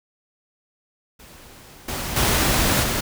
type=noise with level steps; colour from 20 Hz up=pink; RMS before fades=-45 / -28 / -19 / -23 dBFS; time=1.19-3.01 s; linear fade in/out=10 ms; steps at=1.88 / 2.16 / 2.83 s; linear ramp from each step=5 ms; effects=none